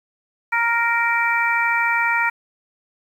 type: harmonic tone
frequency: 466.2 Hz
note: A#4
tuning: in tune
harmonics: 2 / 3 / 4 / 5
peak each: -22 / -22 / -22 / -22 dBFS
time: 0.52-2.3 s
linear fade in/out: 10 ms
effects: 8-bit

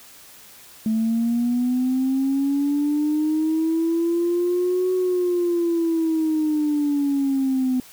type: linear two-way sweep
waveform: sine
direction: up then down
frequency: 217.9 to 370 to 252.5 Hz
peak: -17 dBFS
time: 0.86-7.8 s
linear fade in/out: 2 ms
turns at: 4.93 s
effects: tanh soft clip ceiling -14 dBFS + white hiss -46 dBFS RMS until 7.92 s

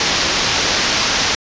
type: low-pass noise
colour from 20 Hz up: white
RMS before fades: -17 dBFS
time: 0-1.35 s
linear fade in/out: 2 ms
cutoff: 6200 Hz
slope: 48 dB/octave
effects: resampled to 16000 Hz

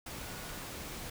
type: tone in noise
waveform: sine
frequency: 1459 Hz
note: F#6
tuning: 25 cents flat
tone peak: -54 dBFS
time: 0.21-0.6 s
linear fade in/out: 5 ms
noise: pink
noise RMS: -43 dBFS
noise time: 0.06-1.1 s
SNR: -14 dB
effects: none

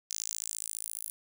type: tone with high-pass filter sweep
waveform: sawtooth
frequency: 54.6 Hz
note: A1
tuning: 13 cents flat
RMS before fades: -38 dBFS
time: 0.1-1.1 s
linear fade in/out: 0 ms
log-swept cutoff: 6200 to 11000 Hz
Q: 3.1
effects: none

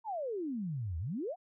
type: exponential two-way sweep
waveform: sine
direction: down then up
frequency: 941 to 76.5 to 785 Hz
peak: -34 dBFS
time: 0.04-1.36 s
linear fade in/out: 50 ms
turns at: 0.98 s
effects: none

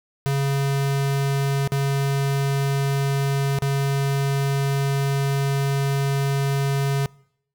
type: tone with dropouts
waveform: square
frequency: 138.59 Hz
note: C#3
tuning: in tune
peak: -20 dBFS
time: 0.26-7.06 s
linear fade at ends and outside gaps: 0 ms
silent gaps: 1.675-1.72 / 3.587-3.622 s
effects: noise-tail reverb RT60 0.7 s tail -24 dB re dry

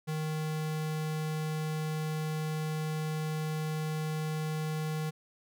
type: tone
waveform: square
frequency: 155.56 Hz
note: D#3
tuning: in tune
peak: -32 dBFS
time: 0.07-5.11 s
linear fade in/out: 20 ms
effects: none

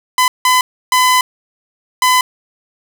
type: tone bursts at uneven times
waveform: sawtooth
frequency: 1010 Hz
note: B5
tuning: 39 cents sharp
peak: -5 dBFS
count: 4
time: 0.18-0.28 / 0.45-0.61 / 0.92-1.21 / 2.02-2.21 s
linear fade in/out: 2 ms
effects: none

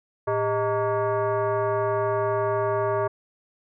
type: tone with frequency modulation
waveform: sine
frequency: 112 Hz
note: A2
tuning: 31 cents sharp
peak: -21 dBFS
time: 0.27-3.08 s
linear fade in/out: 10 ms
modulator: 514 Hz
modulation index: 1.9
effects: none

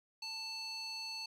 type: tone with band-pass filter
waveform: square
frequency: 884 Hz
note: A5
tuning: 8 cents sharp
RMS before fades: -43 dBFS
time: 0.22-1.26 s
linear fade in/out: 5 ms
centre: 4100 Hz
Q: 4.4
effects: 13-bit

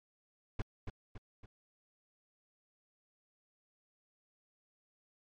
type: noise with echo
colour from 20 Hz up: brown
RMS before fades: -34 dBFS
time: 0.59-0.62 s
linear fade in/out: 5 ms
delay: 280 ms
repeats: 3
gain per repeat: -6 dB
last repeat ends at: 1.46 s
effects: low-pass 4000 Hz 12 dB/octave + MP3 96 kbps

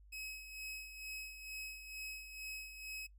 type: tone with tremolo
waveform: sawtooth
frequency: 2557 Hz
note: D#7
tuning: 47 cents sharp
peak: -40 dBFS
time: 0.12-3.07 s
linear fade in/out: 10 ms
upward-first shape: sine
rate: 2.2 Hz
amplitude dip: 60%
effects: noise-tail reverb RT60 0.1 s tail -19 dB re dry + added 50 Hz sine -58 dBFS peak until 3.18 s

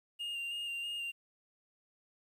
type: tone with vibrato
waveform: triangle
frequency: 2810 Hz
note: F7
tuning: 10 cents sharp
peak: -35 dBFS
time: 0.19-1.12 s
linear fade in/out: 20 ms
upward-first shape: square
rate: 3.1 Hz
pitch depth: 18 cents each way
effects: 11-bit

